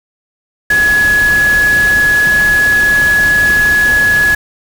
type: tone in noise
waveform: sine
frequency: 1689 Hz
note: G#6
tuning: 29 cents sharp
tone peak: -7 dBFS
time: 0.7-4.35 s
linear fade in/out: 5 ms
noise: pink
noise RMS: -21 dBFS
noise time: 0.7-4.35 s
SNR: +11 dB
effects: none